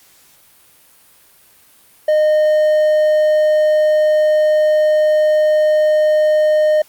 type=tone; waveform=triangle; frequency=613 Hz; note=D#5; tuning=26 cents flat; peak=-8 dBFS; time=2.08-6.82 s; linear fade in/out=5 ms; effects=white hiss -49 dBFS RMS until 6.88 s + Opus 48 kbps